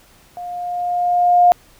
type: tone with level ramp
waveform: sine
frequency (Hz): 709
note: F5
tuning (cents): +26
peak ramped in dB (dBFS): -27 to -6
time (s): 0.37-1.52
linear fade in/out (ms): 0
effects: pink hiss -50 dBFS RMS until 1.79 s